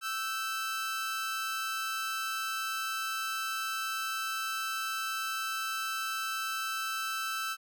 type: tone pair together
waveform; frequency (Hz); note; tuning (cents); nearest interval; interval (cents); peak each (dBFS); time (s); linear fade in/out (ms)
sawtooth; 1318.4 / 1548; E6 / G6; 0 / -22; minor third; 278; -30 / -34; 0.01-7.57; 50
effects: none